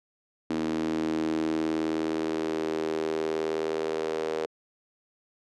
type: tone with high-pass filter sweep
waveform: sawtooth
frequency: 79.4 Hz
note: D#2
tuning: 36 cents sharp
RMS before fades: -29 dBFS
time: 0.5-4.46 s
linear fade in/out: 0 ms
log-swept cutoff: 280 to 450 Hz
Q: 5.2
effects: low-pass 6000 Hz 12 dB/octave